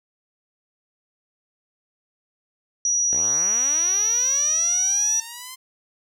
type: tone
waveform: sine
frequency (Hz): 5810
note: F#8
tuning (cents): -32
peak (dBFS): -18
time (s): 2.85-5.2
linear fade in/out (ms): 2
type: linear sweep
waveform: 5% pulse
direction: up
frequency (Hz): 47.53 to 1046.5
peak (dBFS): -23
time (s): 3.11-5.56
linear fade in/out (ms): 20
effects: none